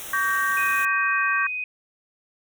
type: band-stop noise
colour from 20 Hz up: white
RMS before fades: -36 dBFS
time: 0-0.85 s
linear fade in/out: 0 ms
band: 3900 to 5500 Hz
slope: 96 dB/octave
type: chord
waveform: sine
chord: G diminished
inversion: second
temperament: equal with one note detuned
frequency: 1134.6 / 1568 / 1864.7 Hz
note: Db6 / G6 / Bb6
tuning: +40 / 0 / 0 cents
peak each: -25 / -23 / -27 dBFS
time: 0.13-1.47 s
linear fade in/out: 5 ms
type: tone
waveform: sine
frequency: 2500 Hz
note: D#7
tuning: 8 cents sharp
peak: -26 dBFS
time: 0.57-1.64 s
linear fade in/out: 2 ms
effects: none